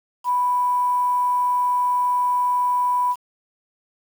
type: tone with quantisation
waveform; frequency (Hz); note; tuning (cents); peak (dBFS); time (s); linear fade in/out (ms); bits
sine; 987.8; B5; 0; -17; 0.24-3.16; 50; 7
effects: none